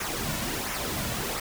pink noise with flanger, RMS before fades -31 dBFS, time 0-1.4 s, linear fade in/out 5 ms, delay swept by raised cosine 0.23 to 2.53 ms, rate 1.4 Hz, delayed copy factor -0.5, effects none

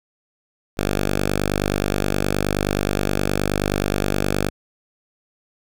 5% pulse tone, 49.51 Hz, G1, 18 cents sharp, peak -8 dBFS, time 0.77-4.5 s, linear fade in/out 20 ms, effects none

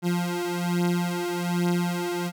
30% pulse beating tone pair, 174.61 / 175.81 Hz, F3 / F3, 0 / +12 cents, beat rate 1.2 Hz, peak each -24 dBFS, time 0.02-2.32 s, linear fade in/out 50 ms, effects none

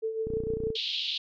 sine tone with tremolo, 443.8 Hz, A4, 15 cents sharp, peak -26 dBFS, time 0.02-0.77 s, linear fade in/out 20 ms, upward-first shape triangle, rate 6.6 Hz, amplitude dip 65%
click train, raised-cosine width 3 ms, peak -22 dBFS, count 14, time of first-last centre 0.27-0.703 s, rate 30 Hz
white band-pass noise, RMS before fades -32 dBFS, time 0.75-1.18 s, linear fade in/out 5 ms, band 2900 to 4100 Hz, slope 48 dB/octave
effects none

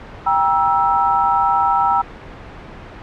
sine chord, E diminished, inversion first, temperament just, 791.1 / 949.3 / 1318.5 Hz, G5 / Bb5 / E6, +16 / +31 / 0 cents, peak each -17 dBFS, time 0.26-2.02 s, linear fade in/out 10 ms, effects pink hiss -35 dBFS RMS until 3.02 s + low-pass 2000 Hz 12 dB/octave

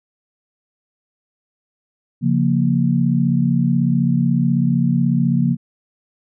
sine chord, Bb minor, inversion first, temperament equal, 138.59 / 174.61 / 233.1 Hz, Db3 / F3 / Bb3, 0 / 0 / 0 cents, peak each -18 dBFS, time 2.21-5.57 s, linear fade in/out 50 ms, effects none

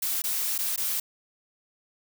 blue noise with dropouts, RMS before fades -28 dBFS, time 0.02-1 s, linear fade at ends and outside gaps 5 ms, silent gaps 0.22-0.239 / 0.58-0.587 / 0.762-0.776 s, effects none

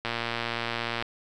click train, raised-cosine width 0.3 ms, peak -13 dBFS, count 115, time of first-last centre 0.05-1.024 s, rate 117 Hz, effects none

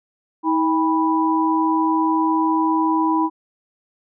sine tone cluster, 319.2 / 805 / 985 Hz, D#4 / G5 / B5, +44 / +46 / -5 cents, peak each -18 / -27 / -19 dBFS, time 0.43-3.3 s, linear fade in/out 50 ms, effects none

